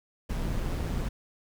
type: noise with amplitude modulation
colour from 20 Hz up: brown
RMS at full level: -28 dBFS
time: 0.29-1.09 s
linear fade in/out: 10 ms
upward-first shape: sine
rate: 173 Hz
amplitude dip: 50%
effects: none